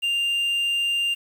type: tone with quantisation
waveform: triangle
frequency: 2794 Hz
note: F7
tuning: in tune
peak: -19 dBFS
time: 0.02-1.15 s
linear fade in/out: 20 ms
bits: 8
effects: none